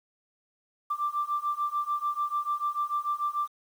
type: beating tone pair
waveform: sine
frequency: 1174.7 / 1181.5 Hz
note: D6 / D6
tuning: 0 / +10 cents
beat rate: 6.8 Hz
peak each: -30 / -29 dBFS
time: 0.9-3.48 s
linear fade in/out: 10 ms
effects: tanh soft clip ceiling -19 dBFS + 9-bit